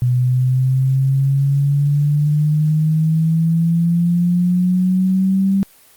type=exponential sweep; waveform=sine; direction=up; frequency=123.5 to 196 Hz; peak=-12 dBFS; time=0.02-5.63 s; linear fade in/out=0 ms; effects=white hiss -48 dBFS RMS until 5.96 s + Opus 24 kbps